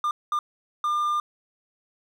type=tone bursts at uneven times; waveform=triangle; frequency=1201 Hz; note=D6; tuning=38 cents sharp; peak=-20 dBFS; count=3; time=0.04-0.11 / 0.32-0.39 / 0.84-1.2 s; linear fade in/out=2 ms; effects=none